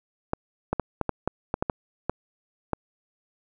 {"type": "clicks", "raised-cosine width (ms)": 1, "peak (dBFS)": -10, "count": 11, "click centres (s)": [0.334, 0.73, 0.797, 1.013, 1.093, 1.276, 1.541, 1.625, 1.698, 2.096, 2.733], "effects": []}